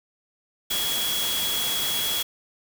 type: tone in noise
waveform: sine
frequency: 3343 Hz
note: G#7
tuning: 11 cents sharp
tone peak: -26 dBFS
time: 0.7-2.23 s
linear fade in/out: 10 ms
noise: white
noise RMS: -28 dBFS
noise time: 0.7-2.23 s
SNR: -1 dB
effects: none